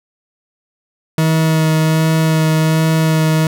40% pulse tone with vibrato, 158.8 Hz, D#3, 36 cents sharp, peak -10 dBFS, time 1.18-3.47 s, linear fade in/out 2 ms, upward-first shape sine, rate 1.3 Hz, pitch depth 13 cents each way, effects none

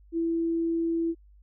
sine tone, 332.2 Hz, E4, 13 cents sharp, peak -24 dBFS, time 0.12-1.15 s, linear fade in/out 50 ms, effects added 50 Hz sine -52 dBFS peak until 1.42 s

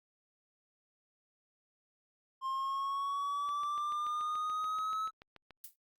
triangle linear sweep, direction up, 1057 to 1300 Hz, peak -31 dBFS, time 2.41-5.11 s, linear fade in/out 50 ms
click train, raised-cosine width 0.3 ms, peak -36 dBFS, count 15, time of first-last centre 3.49-5.507 s, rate 6.94 Hz
violet noise with exponential decay, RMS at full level -41 dBFS, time 5.64-5.76 s, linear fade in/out 2 ms, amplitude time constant 25 ms
effects Opus 48 kbps

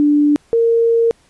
sine tone pair in turn, 293.7 / 461.4 Hz, D4 / A#4, 0 / -18 cents, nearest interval minor sixth, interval 782 cents, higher second, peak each -9 / -10 dBFS, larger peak first, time 0-0.36 / 0.53-1.11 s, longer second, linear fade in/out 0 ms, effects pink hiss -54 dBFS RMS until 1.29 s + resampled to 24000 Hz

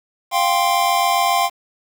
square chord, F suspended second, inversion none, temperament just, 698.5 / 785.8 / 1047.7 Hz, F5 / G5 / C6, 0 / +4 / +2 cents, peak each -20 dBFS, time 0.31-1.5 s, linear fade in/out 50 ms, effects 7-bit

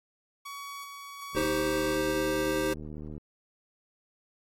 sawtooth tone with tremolo, 1127 Hz, C#6, 28 cents sharp, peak -35 dBFS, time 0.45-1.96 s, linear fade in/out 10 ms, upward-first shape square, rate 1.3 Hz, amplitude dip 30%
click train, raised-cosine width 3 ms, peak -29 dBFS, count 140, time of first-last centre 1.35-3.179 s, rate 76 Hz
square chord, C minor, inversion first, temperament just, 314 / 392.4 / 523.3 Hz, Eb4 / G4 / C5, +16 / +2 / 0 cents, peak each -32 dBFS, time 1.36-2.74 s, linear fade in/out 10 ms
effects AAC 48 kbps

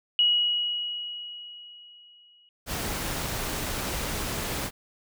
sine tone with exponential decay, 2908 Hz, F#7, 31 cents flat, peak -17 dBFS, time 0.19-2.49 s, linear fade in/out 1 ms, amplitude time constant 500 ms
pink noise, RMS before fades -31 dBFS, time 2.66-4.71 s, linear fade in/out 50 ms
effects none

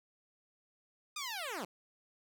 10% pulse linear sweep, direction down, 1246 to 156.5 Hz, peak -30 dBFS, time 1.16-1.65 s, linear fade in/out 5 ms, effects none

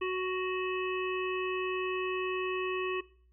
harmonic tone with a mistuned harmonic, 370 Hz, F#4, in tune, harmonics 1 / 3 / 5 / 7 / 8, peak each -31 / -37 / -43 / -39 / -46 dBFS, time 0.01-3.01 s, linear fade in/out 10 ms, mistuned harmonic 5, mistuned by +17 cents, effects noise-tail reverb RT60 0.5 s tail -20 dB re dry + added 60 Hz sine -61 dBFS peak until 3.32 s

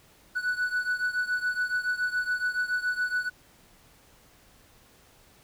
triangle beating tone pair, 1480 / 1487.1 Hz, F#6 / F#6, 0 / +8 cents, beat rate 7.1 Hz, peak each -26 / -29 dBFS, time 0.35-3.3 s, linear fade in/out 20 ms, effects pink hiss -58 dBFS RMS until 5.43 s

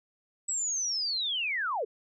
sine linear sweep, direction down, 7902 to 380 Hz, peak -28 dBFS, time 0.48-1.85 s, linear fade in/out 10 ms, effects none

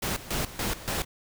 pink noise with tremolo, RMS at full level -29 dBFS, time 0.02-1.05 s, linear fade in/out 10 ms, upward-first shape square, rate 3.5 Hz, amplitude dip 80%, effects none

